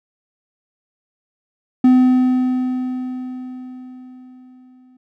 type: tone with exponential decay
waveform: triangle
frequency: 254.2 Hz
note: C4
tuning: 50 cents flat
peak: -5 dBFS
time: 1.84-4.97 s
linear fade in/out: 5 ms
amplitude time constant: 680 ms
effects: none